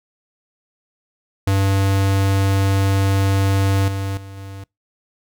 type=tone with level steps; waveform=square; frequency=97.6 Hz; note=G2; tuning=7 cents flat; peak=-15 / -22 / -34 / -32 dBFS; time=1.47-4.64 s; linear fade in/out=5 ms; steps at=3.88 / 4.17 / 4.37 s; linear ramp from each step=2 ms; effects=noise-tail reverb RT60 0.2 s tail -26 dB re dry